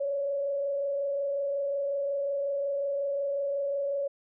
sine tone with frequency modulation, 561 Hz, C#5, 21 cents sharp, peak -27 dBFS, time 0-4.08 s, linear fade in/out 10 ms, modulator 25.5 Hz, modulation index 0.4, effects none

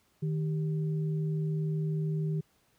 sine tone pair together, 155.49 / 391.8 Hz, D#3 / G4, -1 / -1 cents, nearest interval octave + major third, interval 1600 cents, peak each -28 / -40 dBFS, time 0.22-2.41 s, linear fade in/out 10 ms, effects pink hiss -69 dBFS RMS until 2.78 s + high-pass 60 Hz 12 dB/octave

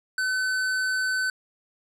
sine tone with hard clipping, 1517 Hz, F#6, 43 cents sharp, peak -25 dBFS, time 0.18-1.3 s, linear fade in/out 2 ms, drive 15 dB, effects low-pass 11000 Hz 12 dB/octave

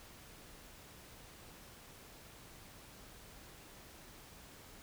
silence, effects pink hiss -56 dBFS RMS until 4.82 s

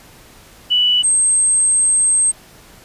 sine tone pair in turn, 2960 / 8372 Hz, F#7 / C9, 0 / 0 cents, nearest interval octave + tritone, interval 1800 cents, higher second, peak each -11 dBFS, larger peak neither, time 0.7-1.03 / 1.03-2.32 s, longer second, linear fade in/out 20 ms, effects pink hiss -44 dBFS RMS until 2.84 s + resampled to 32000 Hz

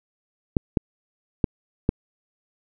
clicks, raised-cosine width 3 ms, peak -5 dBFS, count 4, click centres 0.568 / 0.772 / 1.442 / 1.891 s, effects none

